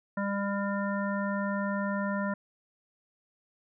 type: harmonic tone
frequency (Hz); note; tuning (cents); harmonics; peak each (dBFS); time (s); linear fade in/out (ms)
200; G3; +35; 1 / 3 / 5 / 7 / 9; -30 / -35 / -37 / -38 / -40; 0.17-2.34; 5
effects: none